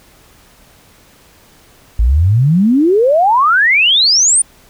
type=exponential sweep; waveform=sine; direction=up; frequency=51.91 to 9397 Hz; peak=-7 dBFS; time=1.99-4.42 s; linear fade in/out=5 ms; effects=pink hiss -46 dBFS RMS until 4.69 s